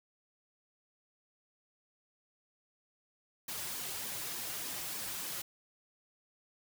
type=noise with flanger; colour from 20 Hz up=white; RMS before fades=-40 dBFS; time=3.48-5.42 s; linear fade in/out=5 ms; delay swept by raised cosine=1.4 to 4.5 ms; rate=3.4 Hz; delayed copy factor=-0.6; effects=none